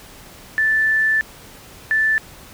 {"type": "tone pair in turn", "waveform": "sine", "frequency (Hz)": [1759, 1759], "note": ["A6", "A6"], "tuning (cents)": [-1, -1], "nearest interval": "unison", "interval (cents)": 0, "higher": "neither", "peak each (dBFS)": -14, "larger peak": "neither", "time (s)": [[0.58, 1.21], [1.91, 2.18]], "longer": "first", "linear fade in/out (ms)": 0, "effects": ["pink hiss -42 dBFS RMS until 2.53 s"]}